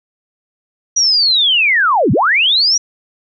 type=linear two-way sweep; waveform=sine; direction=down then up; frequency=5850 to 94.9 to 5850 Hz; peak=-9 dBFS; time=0.96-2.78 s; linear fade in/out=10 ms; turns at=2.12 s; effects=none